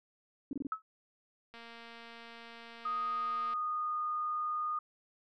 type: tone bursts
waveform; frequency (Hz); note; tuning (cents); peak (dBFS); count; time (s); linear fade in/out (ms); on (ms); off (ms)
sine; 277.2; C#4; 0; -33; 4; 0.51-0.669; 2; 21; 25
type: tone with exponential decay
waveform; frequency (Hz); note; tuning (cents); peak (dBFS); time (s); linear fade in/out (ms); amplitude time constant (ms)
sine; 1293; E6; -34; -28; 0.72-0.82; 2; 21
type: click train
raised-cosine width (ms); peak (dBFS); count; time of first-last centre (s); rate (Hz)
0.3; -35; 464; 1.54-3.536; 232
type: tone with pitch glide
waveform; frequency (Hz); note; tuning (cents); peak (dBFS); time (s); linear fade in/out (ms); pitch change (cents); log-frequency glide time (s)
sine; 1244.5 to 1227.4; D#6 to D#6; 0 to -24; -32; 2.85-4.79; 5; -24; 3.03-4.01
effects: none